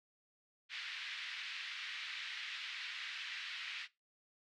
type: band-pass noise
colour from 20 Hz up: pink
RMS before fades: -45 dBFS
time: 0.69-3.88 s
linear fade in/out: 50 ms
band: 1800 to 3900 Hz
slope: 24 dB/octave
effects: noise-tail reverb RT60 0.2 s tail -17 dB re dry